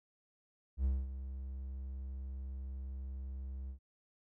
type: tone with ADSR envelope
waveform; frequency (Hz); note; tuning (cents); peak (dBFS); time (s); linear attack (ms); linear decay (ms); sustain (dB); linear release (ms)
triangle; 66.1; C2; +18; -26; 0.77-3.79; 77; 220; -12; 94
effects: none